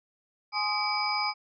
sine tone cluster, 836 / 1046 / 1242 / 2301 / 4966 Hz, G#5 / C6 / D#6 / D7 / D#8, +11 / -1 / -3 / -36 / -4 cents, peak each -31 / -37 / -34 / -32 / -31 dBFS, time 0.52-1.34 s, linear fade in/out 50 ms, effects none

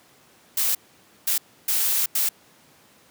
blue noise bursts at uneven times, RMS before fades -22 dBFS, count 4, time 0.57-0.75 / 1.27-1.38 / 1.68-2.06 / 2.15-2.29 s, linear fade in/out 5 ms, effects pink hiss -55 dBFS RMS until 3.1 s + high-pass 150 Hz 12 dB/octave

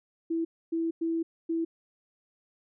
sine tone bursts at uneven times, 329.6 Hz, E4, in tune, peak -26 dBFS, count 4, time 0.3-0.45 / 0.72-0.91 / 1.01-1.23 / 1.49-1.65 s, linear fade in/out 10 ms, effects none

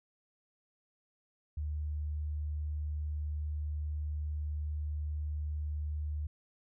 sine tone, 75.2 Hz, D2, 42 cents sharp, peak -33 dBFS, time 1.57-6.27 s, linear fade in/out 5 ms, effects none

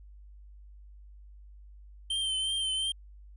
square tone with vibrato, 3118 Hz, G7, 10 cents flat, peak -29 dBFS, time 2.1-2.92 s, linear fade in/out 5 ms, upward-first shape triangle, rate 2.8 Hz, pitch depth 39 cents each way, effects added 50 Hz sine -48 dBFS peak until 3.36 s + resampled to 24000 Hz

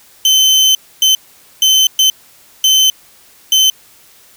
30% pulse tone bursts at uneven times, 3072 Hz, G7, 36 cents flat, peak -4 dBFS, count 6, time 0.25-0.75 / 1.02-1.15 / 1.62-1.87 / 1.99-2.1 / 2.64-2.9 / 3.52-3.7 s, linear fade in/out 2 ms, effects white hiss -45 dBFS RMS until 4.36 s

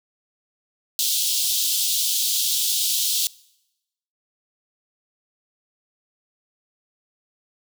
pink high-pass noise, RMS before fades -22 dBFS, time 0.99-3.27 s, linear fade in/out 0 ms, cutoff 3200 Hz, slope 48 dB/octave, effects noise-tail reverb RT60 0.9 s tail -23 dB re dry

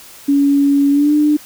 sine tone with pitch glide, 281.8 to 298.6 Hz, C#4 to D4, +29 to +29 cents, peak -9 dBFS, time 0.28-1.37 s, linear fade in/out 10 ms, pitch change +100 cents, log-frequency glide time 0.91-1.13 s, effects white hiss -39 dBFS RMS until 1.45 s

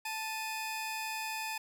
sawtooth tone pair together, 880 / 2489 Hz, A5 / D#7, 0 / 0 cents, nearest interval octave + tritone, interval 1800 cents, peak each -34 / -36 dBFS, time 0.05-1.58 s, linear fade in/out 5 ms, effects none

